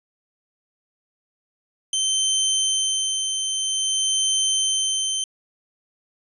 20% pulse tone with tremolo, 3100 Hz, G7, 20 cents flat, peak -13 dBFS, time 1.93-5.24 s, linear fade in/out 2 ms, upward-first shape sine, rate 0.51 Hz, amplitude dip 40%, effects resampled to 24000 Hz

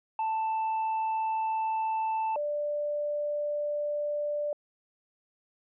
triangle / sine tone pair in turn, 883 / 589.3 Hz, A5 / D5, +6 / +6 cents, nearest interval perfect fifth, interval 700 cents, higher first, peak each -25 / -28 dBFS, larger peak first, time 0.19-2.36 / 2.36-4.53 s, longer neither, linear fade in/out 2 ms, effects resampled to 8000 Hz

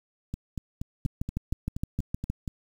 two click trains, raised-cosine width 5 ms, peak -16 / -20 dBFS, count 9 / 10, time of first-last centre 1.06-2.3 / 0.34-2.478 s, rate 6.45 / 4.21 Hz, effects 8-bit

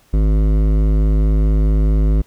triangle tone with hard clipping, 52.3 Hz, G#1, 13 cents sharp, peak -13 dBFS, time 0.13-2.22 s, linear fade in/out 10 ms, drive 18 dB, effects pink hiss -54 dBFS RMS until 2.26 s

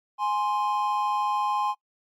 triangle tone pair together, 832.9 / 1046.5 Hz, G#5 / C6, +5 / 0 cents, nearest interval major third, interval 395 cents, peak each -24 dBFS, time 0.18-1.75 s, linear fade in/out 50 ms, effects noise-tail reverb RT60 0.1 s tail -22 dB re dry + MP3 64 kbps

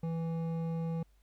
sine tone with hard clipping, 164.81 Hz, E3, in tune, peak -34 dBFS, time 0.03-1.03 s, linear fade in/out 5 ms, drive 10 dB, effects added 50 Hz sine -63 dBFS peak until 1.22 s + pink hiss -75 dBFS RMS until 1.22 s

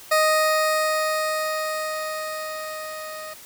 20% pulse tone with level ramp, 623 Hz, D#5, 2 cents sharp, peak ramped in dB -11 to -29 dBFS, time 0.11-3.34 s, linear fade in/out 10 ms, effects white hiss -44 dBFS RMS until 3.45 s

